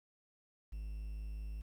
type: tone with quantisation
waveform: triangle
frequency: 52.6 Hz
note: G#1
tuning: 23 cents sharp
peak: -38 dBFS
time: 0.72-1.62 s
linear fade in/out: 10 ms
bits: 11
effects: none